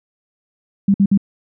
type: tone bursts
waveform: sine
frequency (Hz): 197.9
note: G3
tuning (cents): +17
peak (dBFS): -9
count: 3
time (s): 0.88-1.176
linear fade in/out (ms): 5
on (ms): 62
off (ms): 55
effects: none